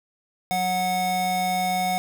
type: tone pair together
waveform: square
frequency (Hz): 183.6 / 734.4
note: F#3 / F#5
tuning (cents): -13 / -13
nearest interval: 2 octaves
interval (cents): 2400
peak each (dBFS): -31 / -23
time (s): 0.51-1.98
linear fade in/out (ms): 0
effects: none